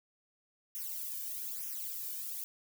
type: noise with flanger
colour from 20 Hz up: violet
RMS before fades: -40 dBFS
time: 0.75-2.44 s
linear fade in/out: 0 ms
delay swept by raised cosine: 0.23 to 1.53 ms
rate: 1.1 Hz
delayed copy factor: -1
effects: none